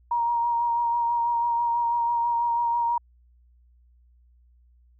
sine tone with vibrato, 942 Hz, A#5, 18 cents sharp, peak -21 dBFS, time 0.11-2.98 s, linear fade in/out 5 ms, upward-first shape sine, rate 6.1 Hz, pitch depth 19 cents each way, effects added 60 Hz sine -55 dBFS peak until 4.99 s

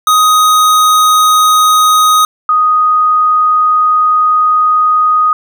square / sine tone pair in turn, 1252 / 1244.9 Hz, D#6 / D#6, +10 / +1 cents, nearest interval unison, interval 9 cents, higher first, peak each -6 dBFS, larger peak neither, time 0.07-2.25 / 2.49-5.33 s, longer second, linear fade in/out 2 ms, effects none

